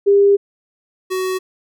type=tone pair in turn; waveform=sine / square; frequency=401.1 / 373.5 Hz; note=G4 / F#4; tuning=+40 / +16 cents; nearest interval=minor second; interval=124 cents; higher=first; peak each=-8 / -19 dBFS; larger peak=first; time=0.06-0.37 / 1.1-1.39 s; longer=first; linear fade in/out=20 ms; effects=none